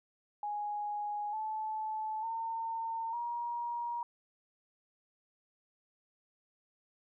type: tone with pitch steps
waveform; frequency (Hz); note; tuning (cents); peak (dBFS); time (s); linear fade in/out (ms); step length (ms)
sine; 830.6 / 868.4 / 907.9 / 949.2; G#5 / A5 / A#5 / A#5; 0 / -23 / -46 / +31; -34; 0.43-4.03; 2; 900
effects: none